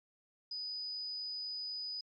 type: tone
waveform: sine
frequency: 4976 Hz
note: D#8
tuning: 1 cent flat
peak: -38 dBFS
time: 0.51-2.01 s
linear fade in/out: 5 ms
effects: MP3 32 kbps

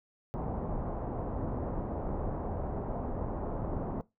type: low-pass noise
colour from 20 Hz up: pink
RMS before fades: -35 dBFS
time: 0.34-4.01 s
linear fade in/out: 0 ms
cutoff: 910 Hz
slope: 24 dB/octave
effects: noise-tail reverb RT60 0.2 s tail -19 dB re dry

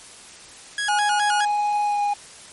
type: tone with vibrato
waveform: sawtooth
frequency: 1550 Hz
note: G6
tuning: 20 cents flat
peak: -19 dBFS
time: 0.78-1.45 s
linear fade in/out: 2 ms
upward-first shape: square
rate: 4.8 Hz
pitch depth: 120 cents each way
type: tone with pitch glide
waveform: triangle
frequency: 830.6 to 820.6 Hz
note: G#5 to G#5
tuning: 0 to -21 cents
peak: -17 dBFS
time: 0.88-2.14 s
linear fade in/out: 10 ms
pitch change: -21 cents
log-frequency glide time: 1.83-2.01 s
effects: white hiss -43 dBFS RMS until 2.52 s + MP3 48 kbps

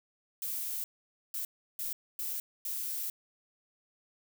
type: noise bursts at uneven times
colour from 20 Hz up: violet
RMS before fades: -36 dBFS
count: 5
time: 0.42-0.84 / 1.34-1.45 / 1.79-1.93 / 2.19-2.4 / 2.65-3.1 s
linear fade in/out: 2 ms
effects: none

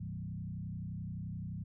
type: tone with frequency modulation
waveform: sine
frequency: 138.59 Hz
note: C#3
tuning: in tune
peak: -38 dBFS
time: 0-1.64 s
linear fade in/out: 10 ms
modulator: 31.6 Hz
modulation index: 1.8
effects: none

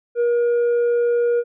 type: tone with tanh clipping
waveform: sine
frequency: 476.4 Hz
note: A#4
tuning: 38 cents sharp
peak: -16 dBFS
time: 0.15-1.44 s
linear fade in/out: 50 ms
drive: 3 dB
effects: none

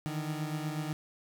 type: beating tone pair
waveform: 30% pulse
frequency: 151.6 / 159.8 Hz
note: D#3 / D#3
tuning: -45 / +47 cents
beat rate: 8.2 Hz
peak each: -32 / -36 dBFS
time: 0.06-0.93 s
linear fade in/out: 0 ms
effects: none

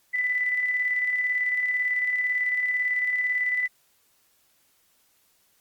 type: tone with tremolo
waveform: sine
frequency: 1993 Hz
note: B6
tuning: 15 cents sharp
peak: -21 dBFS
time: 0.13-3.68 s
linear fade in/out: 20 ms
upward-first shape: square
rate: 18 Hz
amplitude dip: 35%
effects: white hiss -65 dBFS RMS until 5.6 s + Opus 48 kbps

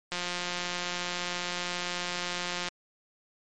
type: click train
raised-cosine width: 0.2 ms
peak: -15 dBFS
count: 455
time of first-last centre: 0.12-2.685 s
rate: 177 Hz
effects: MP3 48 kbps

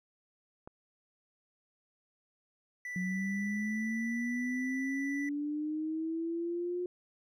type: click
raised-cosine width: 1 ms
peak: -32 dBFS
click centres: 0.675 s
type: tone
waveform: triangle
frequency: 1975.5 Hz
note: B6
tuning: in tune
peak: -36 dBFS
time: 2.85-5.29 s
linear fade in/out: 2 ms
type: linear sweep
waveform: sine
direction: up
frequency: 180.3 to 359.4 Hz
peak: -32 dBFS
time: 2.96-6.86 s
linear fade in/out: 2 ms
effects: none

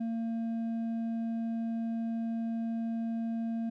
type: tone with hard clipping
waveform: sine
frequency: 228.2 Hz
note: A#3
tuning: 37 cents flat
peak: -32 dBFS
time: 0-3.7 s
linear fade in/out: 10 ms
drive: 4 dB
effects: none

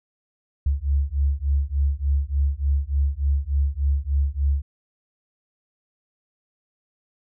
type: beating tone pair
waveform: sine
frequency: 68.6 / 72 Hz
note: C#2 / D2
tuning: -17 / -34 cents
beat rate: 3.4 Hz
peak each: -22 dBFS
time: 0.66-4.62 s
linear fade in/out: 5 ms
effects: none

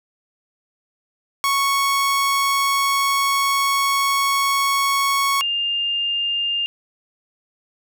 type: tone pair in turn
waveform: sawtooth / sine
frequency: 1107 / 2807 Hz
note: C#6 / F7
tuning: -3 / +8 cents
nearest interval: octave + major third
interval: 1611 cents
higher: second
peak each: -13 / -19 dBFS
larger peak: first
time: 1.44-5.41 / 5.41-6.66 s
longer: first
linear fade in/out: 0 ms
effects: none

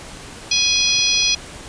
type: harmonic tone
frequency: 833 Hz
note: G#5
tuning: 5 cents sharp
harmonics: 3 / 4 / 5 / 6 / 7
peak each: -21 / -21 / -21 / -21 / -21 dBFS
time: 0.51-1.35 s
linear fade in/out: 5 ms
effects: pink hiss -36 dBFS RMS until 1.68 s + resampled to 22050 Hz

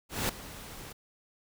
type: noise with ADSR envelope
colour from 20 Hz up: pink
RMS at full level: -28 dBFS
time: 0.09-0.93 s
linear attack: 200 ms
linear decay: 5 ms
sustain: -17 dB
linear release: 12 ms
effects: none

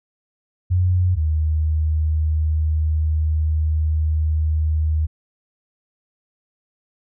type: tone pair in turn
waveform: sine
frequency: 90.4 / 77.79 Hz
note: F#2 / D#2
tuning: -40 / 0 cents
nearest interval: minor third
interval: 260 cents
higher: first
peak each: -14 / -16 dBFS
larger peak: first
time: 0.7-1.16 / 1.16-5.07 s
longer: second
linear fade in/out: 20 ms
effects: none

